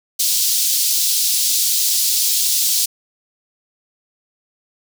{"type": "high-pass noise", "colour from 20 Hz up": "pink", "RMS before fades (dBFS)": -17, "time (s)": [0.19, 2.86], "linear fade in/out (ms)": 10, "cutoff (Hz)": 4100, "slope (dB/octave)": 24, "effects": []}